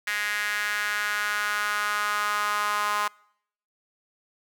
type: tone with high-pass filter sweep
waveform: sawtooth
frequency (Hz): 207.7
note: G#3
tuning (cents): 0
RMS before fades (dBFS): -27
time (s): 0.07-3.08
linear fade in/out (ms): 5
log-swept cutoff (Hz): 1800 to 1100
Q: 3.9
effects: noise-tail reverb RT60 0.7 s tail -26 dB re dry